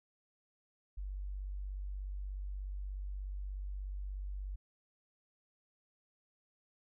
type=tone; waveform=sine; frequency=48.35 Hz; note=G1; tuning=23 cents flat; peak=-38 dBFS; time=0.97-4.56 s; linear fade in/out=10 ms; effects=none